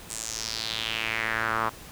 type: tone with band-pass filter sweep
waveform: sawtooth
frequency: 112.1 Hz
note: A2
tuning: 33 cents sharp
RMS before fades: -30 dBFS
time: 0.09-1.7 s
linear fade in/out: 20 ms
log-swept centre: 8500 to 1100 Hz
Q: 3.3
effects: pink hiss -45 dBFS RMS until 1.91 s